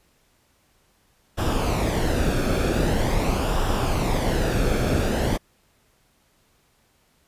brown noise with flanger, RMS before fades -22 dBFS, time 1.37-5.38 s, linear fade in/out 20 ms, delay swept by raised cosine 0.46 to 1.03 ms, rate 0.44 Hz, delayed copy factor -0.55, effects pink hiss -63 dBFS RMS until 7.27 s + resampled to 32000 Hz

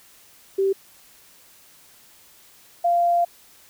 sine tone pair in turn, 388.8 / 692.8 Hz, G4 / F5, -14 / -14 cents, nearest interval minor seventh, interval 1000 cents, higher second, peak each -17 / -16 dBFS, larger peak second, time 0.58-0.73 / 2.84-3.25 s, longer second, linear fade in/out 10 ms, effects white hiss -52 dBFS RMS until 3.69 s

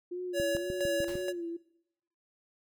sine tone with vibrato, 349.2 Hz, F4, in tune, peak -34 dBFS, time 0.11-1.57 s, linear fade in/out 10 ms, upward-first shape sine, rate 2 Hz, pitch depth 71 cents each way
square tone with tremolo, 564 Hz, C#5, 30 cents sharp, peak -29 dBFS, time 0.33-1.33 s, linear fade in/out 50 ms, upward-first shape square, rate 2.1 Hz, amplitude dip 60%
click train, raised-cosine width 3 ms, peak -25 dBFS, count 6, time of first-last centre 0.4-1.154 s, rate 6.63 Hz
pink noise with exponential decay, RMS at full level -42 dBFS, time 1.08-1.35 s, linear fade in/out 0 ms, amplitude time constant 58 ms
effects noise-tail reverb RT60 0.8 s tail -21 dB re dry

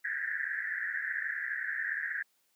pink band-pass noise, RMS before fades -35 dBFS, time 0.04-2.23 s, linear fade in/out 10 ms, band 1600 to 1900 Hz, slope 96 dB/octave, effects white hiss -73 dBFS RMS until 2.55 s + high-pass 200 Hz 12 dB/octave

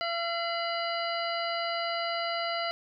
harmonic tone with a mistuned harmonic, 680 Hz, F5, 46 cents flat, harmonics 1 / 2 / 3 / 4 / 6 / 7, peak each -32 / -35 / -37 / -38 / -40 / -40 dBFS, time 0.01-2.71 s, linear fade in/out 0 ms, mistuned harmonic 4, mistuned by +130 cents, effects none

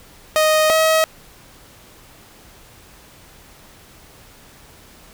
sawtooth tone pair in turn, 622.3 / 637.2 Hz, D#5 / D#5, 0 / +41 cents, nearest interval unison, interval 41 cents, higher second, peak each -9 / -9 dBFS, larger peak neither, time 0.36-0.7 / 0.7-1.04 s, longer neither, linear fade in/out 0 ms, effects pink hiss -46 dBFS RMS until 5.13 s

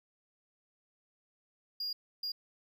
triangle tone bursts at uneven times, 4834 Hz, D8, 49 cents sharp, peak -33 dBFS, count 2, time 1.8-1.93 / 2.23-2.32 s, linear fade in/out 5 ms, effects none

